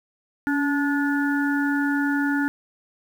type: harmonic tone with a mistuned harmonic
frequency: 289.4 Hz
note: D4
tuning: 25 cents flat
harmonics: 1 / 3 / 5 / 6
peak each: -21 / -32 / -27 / -31 dBFS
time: 0.47-2.48 s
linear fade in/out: 0 ms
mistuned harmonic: 1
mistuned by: -40 cents
effects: 8-bit